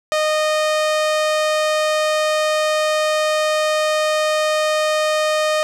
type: tone with low-pass filter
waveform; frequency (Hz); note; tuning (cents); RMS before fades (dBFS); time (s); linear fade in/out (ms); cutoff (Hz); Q
sawtooth; 616; D#5; -17; -18; 0.12-5.63; 0; 8900; 0.64
effects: none